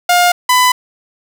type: tone pair in turn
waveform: sawtooth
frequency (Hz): 709 / 1000.5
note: F5 / B5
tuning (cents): +26 / +22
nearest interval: tritone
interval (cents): 596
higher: second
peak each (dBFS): -4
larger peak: neither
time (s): 0.09-0.32 / 0.49-0.72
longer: neither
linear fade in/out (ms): 5
effects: none